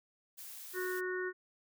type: noise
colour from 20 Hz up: blue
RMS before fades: -48 dBFS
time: 0.37-1.01 s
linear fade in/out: 20 ms
type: harmonic tone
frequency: 367.3 Hz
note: F#4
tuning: 13 cents flat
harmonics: 1 / 3 / 4 / 5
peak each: -36 / -47 / -41 / -42 dBFS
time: 0.73-1.33 s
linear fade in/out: 50 ms
effects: none